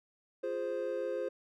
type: chord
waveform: triangle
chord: F minor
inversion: none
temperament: equal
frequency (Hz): 349.2 / 415.3 / 523.3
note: F4 / Ab4 / C5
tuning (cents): 0 / 0 / 0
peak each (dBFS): -38 / -37 / -33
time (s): 0.43-1.29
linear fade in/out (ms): 10
effects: none